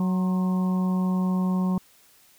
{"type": "harmonic tone with a mistuned harmonic", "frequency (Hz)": 184.9, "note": "F#3", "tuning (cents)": -1, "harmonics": [1, 2, 3, 4, 5, 6], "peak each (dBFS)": [-21, -38, -41, -42, -39, -39], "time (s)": [0, 1.78], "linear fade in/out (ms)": 2, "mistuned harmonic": 6, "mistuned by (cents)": -58, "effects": ["white hiss -57 dBFS RMS until 2.38 s"]}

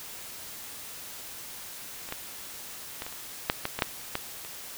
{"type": "clicks", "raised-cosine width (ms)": 0.3, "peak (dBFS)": [-24, -16, -19, -22, -27, -6, -12, -14, -6, -12, -26], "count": 11, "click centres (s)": [2.089, 2.124, 3.021, 3.065, 3.126, 3.499, 3.654, 3.79, 3.822, 4.154, 4.449], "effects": ["white hiss -42 dBFS RMS until 4.77 s"]}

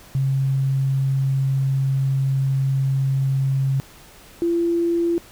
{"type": "tone pair in turn", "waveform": "sine", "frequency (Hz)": [135, 340.2], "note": ["C#3", "F4"], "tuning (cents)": [-45, -45], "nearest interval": "octave + major third", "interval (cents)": 1600, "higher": "second", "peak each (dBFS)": -17, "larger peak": "neither", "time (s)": [[0.15, 3.8], [4.42, 5.18]], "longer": "first", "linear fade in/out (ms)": 0, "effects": ["pink hiss -46 dBFS RMS until 5.31 s"]}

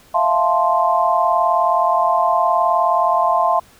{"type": "chord", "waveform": "sine", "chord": "F major seventh", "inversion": "third", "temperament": "equal with one note detuned", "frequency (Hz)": [659.3, 698.5, 875.4, 1046.5], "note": ["E5", "F5", "A5", "C6"], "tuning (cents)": [0, 0, -9, 0], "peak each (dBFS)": [-20, -18, -20, -17], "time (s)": [0.14, 3.6], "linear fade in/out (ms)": 10, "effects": ["pink hiss -49 dBFS RMS until 3.79 s"]}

